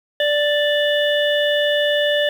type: harmonic tone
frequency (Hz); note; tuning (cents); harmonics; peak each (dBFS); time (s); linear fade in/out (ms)
587.3; D5; 0; 1 / 3 / 5 / 6; -17 / -22 / -24 / -25; 0.2-2.29; 2
effects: 7-bit